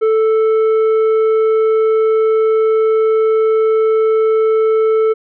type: tone with tanh clipping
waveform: triangle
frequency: 440 Hz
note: A4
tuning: in tune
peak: -11 dBFS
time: 0.01-5.14 s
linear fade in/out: 20 ms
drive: 11 dB
effects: none